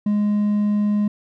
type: tone with hard clipping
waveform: triangle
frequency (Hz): 207.7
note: G#3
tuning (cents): 0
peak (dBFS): -17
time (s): 0.06-1.08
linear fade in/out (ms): 5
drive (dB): 5
effects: none